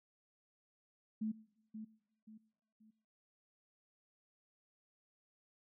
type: tone with echo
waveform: sine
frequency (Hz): 217.5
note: A3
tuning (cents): -20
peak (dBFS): -35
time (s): 1.21-1.32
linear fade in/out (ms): 10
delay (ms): 530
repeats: 3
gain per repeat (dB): -9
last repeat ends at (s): 2.91
effects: noise-tail reverb RT60 1.0 s tail -23 dB re dry